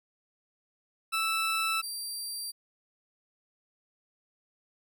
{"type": "tone pair in turn", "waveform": "20% pulse", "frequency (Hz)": [1318.5, 4708], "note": ["E6", "D8"], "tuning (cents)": [0, 3], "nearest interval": "octave + minor seventh", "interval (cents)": 2203, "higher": "second", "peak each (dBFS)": [-22, -29], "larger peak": "first", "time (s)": [[1.12, 1.82], [1.82, 2.52]], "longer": "neither", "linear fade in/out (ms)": 20, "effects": []}